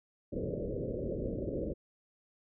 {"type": "low-pass noise", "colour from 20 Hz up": "white", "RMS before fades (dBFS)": -36, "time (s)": [0.32, 1.74], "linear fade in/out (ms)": 20, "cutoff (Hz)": 580, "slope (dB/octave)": 96, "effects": []}